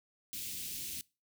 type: band-stop noise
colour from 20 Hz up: white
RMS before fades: -41 dBFS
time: 0.33-1.01 s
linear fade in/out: 0 ms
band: 330 to 2500 Hz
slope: 24 dB/octave
effects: noise-tail reverb RT60 0.3 s tail -23 dB re dry